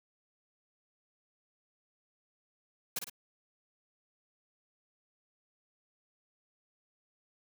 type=noise with echo; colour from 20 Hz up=white; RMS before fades=-34 dBFS; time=2.96-2.99 s; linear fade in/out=5 ms; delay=54 ms; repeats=2; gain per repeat=-6 dB; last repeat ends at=3.098 s; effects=none